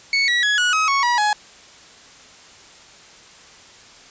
30% pulse tone with pitch steps, 2217 / 1930 / 1680.2 / 1462.7 / 1273.3 / 1108.5 / 965 / 840.1 Hz, C#7 / B6 / G#6 / F#6 / D#6 / C#6 / B5 / G#5, 0 / -40 / +20 / -20 / +40 / 0 / -40 / +20 cents, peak -13 dBFS, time 0.13-1.33 s, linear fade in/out 2 ms, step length 150 ms, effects white hiss -45 dBFS RMS until 4.1 s + resampled to 16000 Hz

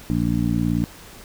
harmonic tone, 58.27 Hz, A#1, in tune, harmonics 1 / 2 / 3 / 4 / 5, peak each -28 / -25 / -23 / -24 / -25 dBFS, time 0.1-0.84 s, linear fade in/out 0 ms, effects pink hiss -43 dBFS RMS until 1.24 s

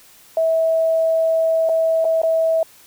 sine tone with dropouts, 650 Hz, E5, 24 cents flat, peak -14 dBFS, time 0.37-2.63 s, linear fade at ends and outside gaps 2 ms, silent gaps 1.69-1.694 / 2.045-2.051 / 2.218-2.233 s, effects white hiss -48 dBFS RMS until 2.86 s

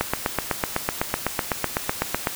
click train, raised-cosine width 0.5 ms, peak -5 dBFS, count 19, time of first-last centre 0.01-2.271 s, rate 7.96 Hz, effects white hiss -33 dBFS RMS until 2.35 s

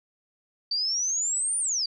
sine exponential two-way sweep, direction up then down, 4583 to 9420 to 4583 Hz, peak -24 dBFS, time 0.71-1.86 s, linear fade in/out 5 ms, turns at 1.59 s, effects none

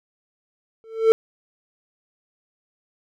triangle tone with exponential growth, 447.3 Hz, A4, 28 cents sharp, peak -5 dBFS, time 0.84-1.12 s, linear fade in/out 0 ms, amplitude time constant 60 ms, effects none

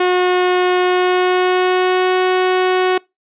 sawtooth tone with pitch glide, 362.8 to 369.1 Hz, F#4 to F#4, -34 to -4 cents, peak -8 dBFS, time 0-2.98 s, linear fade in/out 5 ms, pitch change +30 cents, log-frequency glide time 0.82-2.16 s, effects noise-tail reverb RT60 0.2 s tail -24 dB re dry + resampled to 8000 Hz

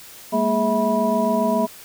sine tone cluster, 204.6 / 231.9 / 416.3 / 650 / 978 Hz, G#3 / A#3 / G#4 / E5 / B5, -26 / -9 / +4 / -24 / -17 cents, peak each -25 / -22 / -27 / -21 / -24 dBFS, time 0.32-1.67 s, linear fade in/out 20 ms, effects white hiss -42 dBFS RMS until 1.84 s

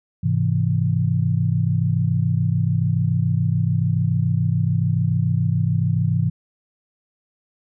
sine chord, Ab augmented, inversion none, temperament equal, 103.83 / 130.81 / 164.81 Hz, Ab2 / C3 / E3, 0 / 0 / 0 cents, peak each -21 dBFS, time 0.23-6.3 s, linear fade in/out 10 ms, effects none

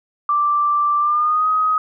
sine tone with pitch glide, 1174.7 to 1259 Hz, D6 to D#6, 0 to +20 cents, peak -14 dBFS, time 0.29-1.78 s, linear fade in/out 2 ms, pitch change +120 cents, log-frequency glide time 0.99-1.48 s, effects none

